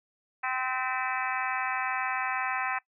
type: harmonic tone with a mistuned harmonic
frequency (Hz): 258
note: C4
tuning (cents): -24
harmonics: 3 / 4 / 5 / 6 / 7 / 8 / 9 / 10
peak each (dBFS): -34 / -35 / -36 / -37 / -37 / -38 / -39 / -39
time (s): 0.43-2.79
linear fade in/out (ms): 10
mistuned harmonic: 8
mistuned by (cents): -55
effects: noise-tail reverb RT60 0.1 s tail -21 dB re dry